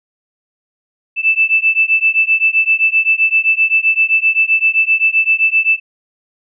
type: beating tone pair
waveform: sine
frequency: 2637 / 2644.7 Hz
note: E7 / E7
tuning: 0 / +5 cents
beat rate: 7.7 Hz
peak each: -13 dBFS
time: 1.16-5.8 s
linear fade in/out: 50 ms
effects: none